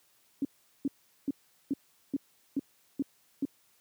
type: tone bursts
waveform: sine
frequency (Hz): 277.2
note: C#4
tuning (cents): 0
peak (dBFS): -26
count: 8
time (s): 0.42-3.452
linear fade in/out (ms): 2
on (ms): 29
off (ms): 400
effects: white hiss -67 dBFS RMS until 3.8 s + high-pass 80 Hz 12 dB/octave